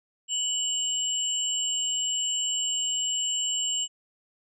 sine tone pair together, 2960 / 7459 Hz, F#7 / A#8, 0 / 0 cents, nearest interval octave + major third, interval 1600 cents, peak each -28 / -28 dBFS, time 0.28-3.88 s, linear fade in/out 50 ms, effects none

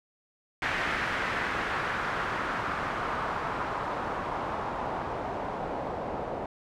white noise with low-pass filter sweep, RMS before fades -32 dBFS, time 0.62-6.46 s, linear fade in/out 2 ms, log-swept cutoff 1900 to 680 Hz, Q 1.8, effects none

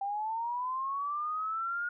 sine linear sweep, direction up, 784 to 1437 Hz, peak -31 dBFS, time 0.01-1.89 s, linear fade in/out 5 ms, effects none

